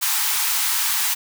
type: high-pass noise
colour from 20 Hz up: white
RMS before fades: -21 dBFS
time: 0.01-1.15 s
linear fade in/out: 20 ms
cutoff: 790 Hz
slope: 96 dB/octave
effects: none